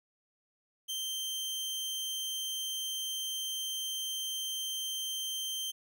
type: tone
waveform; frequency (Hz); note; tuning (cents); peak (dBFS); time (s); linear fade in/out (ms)
sawtooth; 3136; G7; 0; -31; 0.88-5.72; 20
effects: none